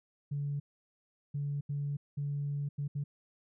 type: tone bursts at uneven times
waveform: sine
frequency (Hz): 143.3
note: D3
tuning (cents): -42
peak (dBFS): -31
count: 6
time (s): 0.31-0.6 / 1.34-1.61 / 1.69-1.97 / 2.17-2.69 / 2.78-2.88 / 2.95-3.04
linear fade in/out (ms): 10
effects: tanh soft clip ceiling -27 dBFS